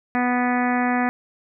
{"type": "harmonic tone", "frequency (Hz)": 246.9, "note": "B3", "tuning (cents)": 0, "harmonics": [1, 2, 3, 4, 5, 6, 7, 8, 9, 10], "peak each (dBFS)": [-21, -32, -24, -31, -31, -34, -29, -31, -36, -40], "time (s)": [0.15, 1.09], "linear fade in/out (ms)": 0, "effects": []}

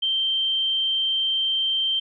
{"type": "tone", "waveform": "sine", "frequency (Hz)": 3136, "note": "G7", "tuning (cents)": 0, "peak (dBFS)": -20, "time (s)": [0.02, 2], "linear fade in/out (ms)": 10, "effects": []}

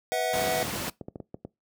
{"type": "chord", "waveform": "square", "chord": "B suspended fourth", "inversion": "none", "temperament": "equal with one note detuned", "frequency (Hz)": [493.9, 646.4, 740], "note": ["B4", "E5", "F#5"], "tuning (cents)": [0, -34, 0], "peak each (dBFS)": [-32, -30, -30], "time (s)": [0.12, 0.63], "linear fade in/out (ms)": 0}
{"type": "noise", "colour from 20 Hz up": "pink", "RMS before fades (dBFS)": -32, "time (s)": [0.33, 0.9], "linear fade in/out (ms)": 5}
{"type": "clicks", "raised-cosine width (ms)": 2, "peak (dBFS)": -23, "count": 10, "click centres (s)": [0.629, 0.681, 0.74, 0.881, 1.012, 1.084, 1.158, 1.202, 1.344, 1.45]}
{"effects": ["noise-tail reverb RT60 0.2 s tail -22 dB re dry", "high-pass 100 Hz 12 dB/octave"]}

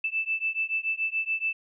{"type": "beating tone pair", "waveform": "sine", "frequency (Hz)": [2637, 2644], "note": ["E7", "E7"], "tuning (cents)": [0, 5], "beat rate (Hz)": 7, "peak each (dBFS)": -29, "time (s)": [0.04, 1.53], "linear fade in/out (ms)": 5, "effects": []}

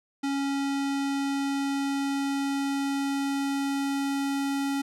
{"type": "tone with low-pass filter sweep", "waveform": "square", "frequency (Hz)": 277.2, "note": "C#4", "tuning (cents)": 0, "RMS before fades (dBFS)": -28, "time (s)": [0.23, 4.82], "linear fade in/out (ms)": 10, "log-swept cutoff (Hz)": [8000, 12000], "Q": 0.75, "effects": []}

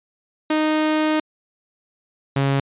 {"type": "tone pair in turn", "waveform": "sawtooth", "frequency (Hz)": [309.3, 137.78], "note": ["D#4", "C#3"], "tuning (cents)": [-10, -10], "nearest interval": "octave + major second", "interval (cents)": 1400, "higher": "first", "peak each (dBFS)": -13, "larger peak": "neither", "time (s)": [[0.5, 1.2], [2.36, 2.6]], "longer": "first", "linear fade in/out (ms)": 5, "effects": ["resampled to 8000 Hz"]}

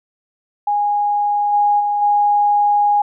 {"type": "tone with level steps", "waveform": "sine", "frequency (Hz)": 824, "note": "G#5", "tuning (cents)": -14, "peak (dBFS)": [-14, -11, -15, -11], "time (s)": [0.67, 3.02], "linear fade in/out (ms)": 5, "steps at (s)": [1.52, 1.79, 2.01], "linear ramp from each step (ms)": 20, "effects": []}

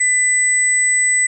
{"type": "tone pair together", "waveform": "sine", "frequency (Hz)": [2000, 8000], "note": ["B6", "B8"], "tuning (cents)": [21, 21], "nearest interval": "2 octaves", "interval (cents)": 2400, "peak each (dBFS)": -15, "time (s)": [0, 1.27], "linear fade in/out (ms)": 10, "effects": []}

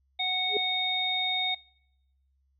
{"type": "harmonic tone", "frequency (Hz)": 740, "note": "F#5", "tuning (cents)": 0, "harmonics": [1, 3, 5], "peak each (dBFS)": [-34, -33, -28], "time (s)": [0.19, 1.55], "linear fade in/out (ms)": 10}
{"type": "tone with exponential growth", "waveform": "sine", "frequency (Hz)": 415.3, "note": "G#4", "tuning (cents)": 0, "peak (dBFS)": -22, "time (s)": [0.47, 0.57], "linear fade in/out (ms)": 2, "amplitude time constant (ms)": 20}
{"effects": ["noise-tail reverb RT60 0.9 s tail -26 dB re dry", "added 67 Hz sine -67 dBFS peak until 2.59 s"]}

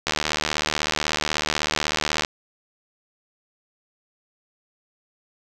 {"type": "click train", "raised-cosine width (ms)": 0.2, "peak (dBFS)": -4, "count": 167, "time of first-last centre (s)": [0.07, 2.248], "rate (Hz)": 76.2, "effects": []}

